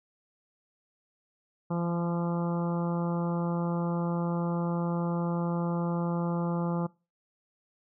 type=harmonic tone with a mistuned harmonic; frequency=171.7 Hz; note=F3; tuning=29 cents flat; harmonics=1 / 2 / 3 / 4 / 5 / 6 / 7 / 8; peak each=-28 / -37 / -37 / -44 / -40 / -44 / -43 / -50 dBFS; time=1.7-6.87 s; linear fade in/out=10 ms; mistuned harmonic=1; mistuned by=-16 cents; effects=noise-tail reverb RT60 0.3 s tail -23 dB re dry